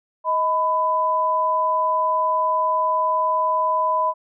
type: tone pair together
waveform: sine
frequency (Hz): 630 / 1000.1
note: D#5 / B5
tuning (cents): +21 / +21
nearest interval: minor sixth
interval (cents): 800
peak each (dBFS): -24 / -18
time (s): 0.24-4.14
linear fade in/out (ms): 50
effects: none